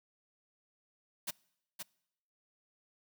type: noise with echo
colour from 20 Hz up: white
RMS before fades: -37 dBFS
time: 1.27-1.31 s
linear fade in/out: 10 ms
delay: 520 ms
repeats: 1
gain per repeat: -5 dB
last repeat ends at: 1.83 s
effects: noise-tail reverb RT60 0.8 s tail -25 dB re dry + high-pass 150 Hz 12 dB/octave